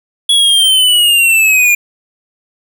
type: linear sweep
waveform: square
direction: down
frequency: 3378 to 2400 Hz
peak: -7 dBFS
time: 0.29-1.75 s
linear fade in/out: 5 ms
effects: none